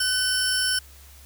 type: tone pair together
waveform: 25% pulse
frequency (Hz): 1511 / 5385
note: F#6 / E8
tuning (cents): +36 / +36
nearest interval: octave + minor seventh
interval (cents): 2200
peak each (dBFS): -21 / -19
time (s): 0-0.79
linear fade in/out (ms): 5
effects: added 69 Hz sine -47 dBFS peak until 1.25 s + white hiss -51 dBFS RMS until 1.25 s